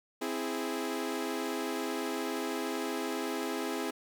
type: chord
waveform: sawtooth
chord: C augmented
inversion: none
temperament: equal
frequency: 261.6 / 329.6 / 415.3 Hz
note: C4 / E4 / G#4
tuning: 0 / 0 / 0 cents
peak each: -33 dBFS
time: 0.21-3.91 s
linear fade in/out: 10 ms
effects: none